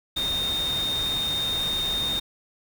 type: tone in noise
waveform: sine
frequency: 3671 Hz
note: A#7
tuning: 27 cents flat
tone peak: -24 dBFS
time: 0.16-2.2 s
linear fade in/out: 10 ms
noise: pink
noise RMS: -34 dBFS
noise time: 0.16-2.2 s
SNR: +7 dB
effects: none